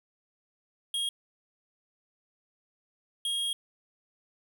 square tone bursts at uneven times, 3263 Hz, G#7, 31 cents flat, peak -29 dBFS, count 2, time 0.94-1.09 / 3.25-3.53 s, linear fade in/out 2 ms, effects 10-bit

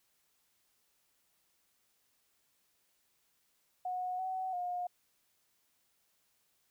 sine tone with pitch steps, 731 / 751 / 715 Hz, F#5 / F#5 / F5, -21 / +26 / +41 cents, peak -34 dBFS, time 3.85-4.87 s, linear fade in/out 5 ms, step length 340 ms, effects white hiss -75 dBFS RMS until 6.7 s

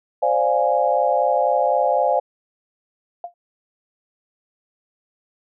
sine chord, D half-diminished seventh, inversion third, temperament equal, 523.3 / 587.3 / 698.5 / 830.6 Hz, C5 / D5 / F5 / Ab5, 0 / 0 / 0 / 0 cents, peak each -21 dBFS, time 0.22-2.2 s, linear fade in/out 10 ms
sine tone with exponential decay, 698.5 Hz, F5, in tune, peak -23 dBFS, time 3.24-3.34 s, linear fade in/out 2 ms, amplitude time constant 20 ms
effects none

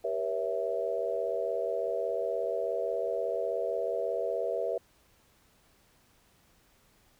sine chord, G diminished seventh, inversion none, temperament equal with one note detuned, 392 / 477.9 / 554.4 / 659.3 Hz, G4 / Bb4 / Db5 / Fb5, 0 / +43 / 0 / 0 cents, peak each -37 / -33 / -35 / -33 dBFS, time 0.04-4.78 s, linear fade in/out 5 ms, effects pink hiss -65 dBFS RMS until 7.19 s

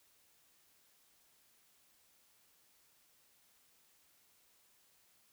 silence, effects white hiss -70 dBFS RMS until 5.32 s

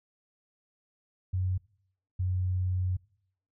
sine tone pair in turn, 92.5 / 91.81 Hz, F#2 / F#2, 0 / -13 cents, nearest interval unison, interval 13 cents, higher first, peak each -26 dBFS, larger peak neither, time 1.33-1.58 / 2.19-2.97 s, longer second, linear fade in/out 10 ms, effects noise-tail reverb RT60 0.7 s tail -24 dB re dry

